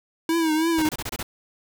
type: tone with vibrato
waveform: square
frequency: 321.4 Hz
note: E4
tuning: 44 cents flat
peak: -20 dBFS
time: 0.29-0.89 s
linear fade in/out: 2 ms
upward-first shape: triangle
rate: 3.1 Hz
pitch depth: 87 cents each way
type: noise bursts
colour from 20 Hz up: pink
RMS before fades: -30 dBFS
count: 7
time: 0.78-1.23 s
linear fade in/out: 5 ms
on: 42 ms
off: 26 ms
effects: none